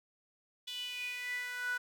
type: tone with high-pass filter sweep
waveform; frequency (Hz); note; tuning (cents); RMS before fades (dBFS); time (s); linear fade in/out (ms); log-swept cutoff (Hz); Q
sawtooth; 493.9; B4; 0; -39; 0.67-1.78; 10; 3300 to 1400; 8.9
effects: none